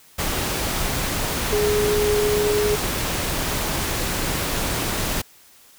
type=tone in noise; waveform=sine; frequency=418 Hz; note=G#4; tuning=11 cents sharp; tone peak=-18 dBFS; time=1.52-2.76 s; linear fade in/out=10 ms; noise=pink; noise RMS=-24 dBFS; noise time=0.18-5.22 s; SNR=+3 dB; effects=white hiss -51 dBFS RMS until 5.78 s